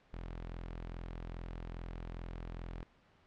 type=tone; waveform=sawtooth; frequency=42.43 Hz; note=F1; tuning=49 cents flat; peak=-38 dBFS; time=0.13-2.83 s; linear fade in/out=0 ms; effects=pink hiss -67 dBFS RMS until 3.26 s + low-pass 3000 Hz 12 dB/octave